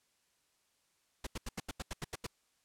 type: noise bursts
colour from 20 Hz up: pink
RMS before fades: -39 dBFS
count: 10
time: 1.24-2.267 s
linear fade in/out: 5 ms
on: 28 ms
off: 83 ms
effects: white hiss -75 dBFS RMS until 2.64 s + low-pass 10000 Hz 12 dB/octave